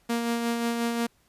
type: tone with tremolo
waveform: sawtooth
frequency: 234.1 Hz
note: A#3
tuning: 8 cents sharp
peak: -20 dBFS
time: 0.09-1.07 s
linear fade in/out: 10 ms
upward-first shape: sine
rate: 5.6 Hz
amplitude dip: 35%
effects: pink hiss -65 dBFS RMS until 1.28 s + resampled to 32000 Hz